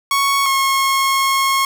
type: tone pair in turn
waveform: sawtooth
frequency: 1108.7 / 1085.3 Hz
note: C#6 / C#6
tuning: 0 / -37 cents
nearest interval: unison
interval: 37 cents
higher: first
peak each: -10 dBFS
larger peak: neither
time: 0.11-0.46 / 0.46-1.65 s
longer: second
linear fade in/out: 2 ms
effects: none